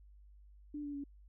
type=tone with pitch steps; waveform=sine; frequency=294.5 / 288.3 / 282.2 Hz; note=D4 / D4 / C#4; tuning=+5 / -32 / +31 cents; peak=-39 dBFS; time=0.74-1.04 s; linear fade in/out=5 ms; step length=100 ms; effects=added 50 Hz sine -56 dBFS peak until 1.28 s